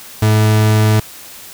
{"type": "tone", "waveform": "40% pulse", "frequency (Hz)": 107.8, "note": "A2", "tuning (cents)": -35, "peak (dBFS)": -8, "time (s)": [0.22, 1], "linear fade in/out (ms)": 5, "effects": ["white hiss -35 dBFS RMS until 1.53 s"]}